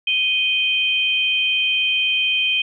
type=tone pair together; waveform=sine; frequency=2489 / 3136 Hz; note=D#7 / G7; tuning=0 / 0 cents; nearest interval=major third; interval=400 cents; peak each=-19 dBFS; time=0.07-2.62 s; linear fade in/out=5 ms; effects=none